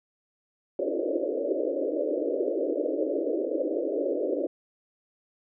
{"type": "band-pass noise", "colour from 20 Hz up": "white", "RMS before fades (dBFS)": -28, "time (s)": [0.79, 4.47], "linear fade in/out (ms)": 2, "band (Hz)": [280, 600], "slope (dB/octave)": 96, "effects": []}